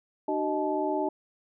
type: tone cluster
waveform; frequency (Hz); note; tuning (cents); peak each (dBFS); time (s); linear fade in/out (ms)
sine; 301.9 / 379.3 / 624 / 864; D4 / F#4 / D#5 / A5; +48 / +43 / +5 / -32; -31; 0.28-1.09; 5
effects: none